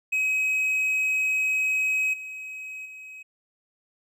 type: tone with level steps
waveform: triangle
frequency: 2541 Hz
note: D#7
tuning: 36 cents sharp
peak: -20 / -33 / -38 dBFS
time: 0.12-3.23 s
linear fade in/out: 10 ms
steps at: 2.13 / 2.85 s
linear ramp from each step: 10 ms
effects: none